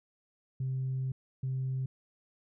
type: tone bursts at uneven times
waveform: sine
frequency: 131.1 Hz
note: C3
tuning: 4 cents sharp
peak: -29 dBFS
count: 2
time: 0.6-1.12 / 1.43-1.86 s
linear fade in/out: 5 ms
effects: tanh soft clip ceiling -27 dBFS